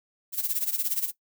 violet noise with tremolo, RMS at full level -25 dBFS, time 0.32-1.12 s, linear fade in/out 50 ms, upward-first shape sine, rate 17 Hz, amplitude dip 80%, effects noise-tail reverb RT60 0.1 s tail -18 dB re dry

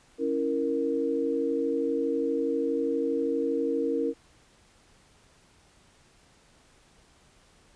sine chord, A# diminished, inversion first, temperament equal, 277.2 / 329.6 / 466.2 Hz, C#4 / E4 / A#4, 0 / 0 / 0 cents, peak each -30 / -31 / -27 dBFS, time 0.18-4.14 s, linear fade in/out 50 ms, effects pink hiss -60 dBFS RMS until 7.75 s + resampled to 22050 Hz

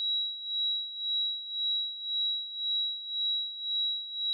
sine tone with tremolo, 3876 Hz, B7, 33 cents flat, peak -26 dBFS, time 0-4.33 s, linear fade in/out 0 ms, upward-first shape sine, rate 1.9 Hz, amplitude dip 75%, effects none

